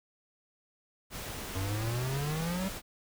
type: noise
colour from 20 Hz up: pink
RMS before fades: -40 dBFS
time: 1.1-2.82 s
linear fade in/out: 50 ms
type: exponential sweep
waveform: square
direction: up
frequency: 92.5 to 195.3 Hz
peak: -32 dBFS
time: 1.55-2.69 s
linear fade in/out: 10 ms
effects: none